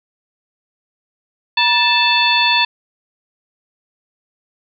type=harmonic tone with a mistuned harmonic; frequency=880 Hz; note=A5; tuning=in tune; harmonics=1 / 2 / 3 / 4 / 5; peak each=-17 / -21 / -16 / -17 / -20 dBFS; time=1.57-2.65 s; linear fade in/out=5 ms; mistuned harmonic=1; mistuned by=+140 cents; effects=none